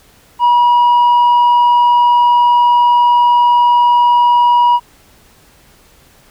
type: tone with tanh clipping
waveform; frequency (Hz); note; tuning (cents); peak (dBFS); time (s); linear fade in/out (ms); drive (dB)
triangle; 965; B5; -40; -7; 0.39-4.8; 50; 7
effects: pink hiss -47 dBFS RMS until 6.3 s